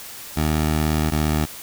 15% pulse tone pair in turn, 77.2 / 76.45 Hz, D#2 / D#2, -13 / -30 cents, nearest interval unison, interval 17 cents, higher first, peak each -12 / -12 dBFS, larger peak neither, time 0.36-1.11 / 1.11-1.46 s, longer first, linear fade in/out 20 ms, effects white hiss -37 dBFS RMS until 1.62 s

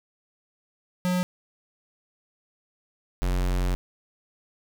square tone pair in turn, 180.8 / 45.2 Hz, F#3 / F#1, -40 / -40 cents, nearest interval 2 octaves, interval 2400 cents, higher first, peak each -23 dBFS, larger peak neither, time 1.05-1.23 / 3.22-3.75 s, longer second, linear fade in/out 0 ms, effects none

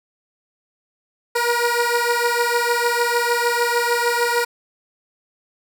15% pulse beating tone pair, 474.1 / 480.7 Hz, A#4 / B4, +29 / -47 cents, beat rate 6.6 Hz, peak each -13 / -15 dBFS, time 1.35-4.45 s, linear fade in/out 10 ms, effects none

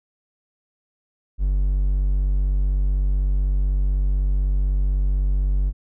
triangle tone, 47.97 Hz, G1, 37 cents flat, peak -15 dBFS, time 1.38-5.73 s, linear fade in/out 50 ms, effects none

